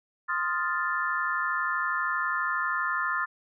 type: chord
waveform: sine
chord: F dominant seventh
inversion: second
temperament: equal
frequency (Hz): 1046.5 / 1244.5 / 1396.9 / 1760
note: C6 / Eb6 / F6 / A6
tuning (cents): 0 / 0 / 0 / 0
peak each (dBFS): -32 / -32 / -31 / -30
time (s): 0.28-3.26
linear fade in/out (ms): 20
effects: none